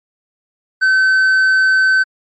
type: tone with hard clipping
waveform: sine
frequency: 1532 Hz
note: G6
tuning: 40 cents flat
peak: -10 dBFS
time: 0.81-2.04 s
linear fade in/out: 20 ms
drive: 3 dB
effects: MP3 32 kbps